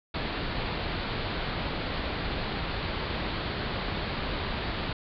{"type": "low-pass noise", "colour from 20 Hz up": "pink", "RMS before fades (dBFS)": -32, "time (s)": [0.14, 4.93], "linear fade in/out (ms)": 5, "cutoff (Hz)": 4600, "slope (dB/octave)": 96, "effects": []}